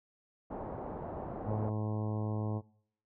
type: low-pass noise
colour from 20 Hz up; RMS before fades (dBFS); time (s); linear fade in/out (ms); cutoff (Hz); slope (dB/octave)
white; -41; 0.5-1.7; 10; 820; 24
type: harmonic tone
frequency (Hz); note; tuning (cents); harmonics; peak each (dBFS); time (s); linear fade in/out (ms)
107.1; A2; -46; 1 / 2 / 3 / 4 / 5 / 6 / 7 / 8 / 9 / 10; -33 / -39 / -43 / -45 / -47 / -49 / -50 / -51 / -52 / -53; 1.44-2.62; 50
effects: noise-tail reverb RT60 0.7 s tail -24 dB re dry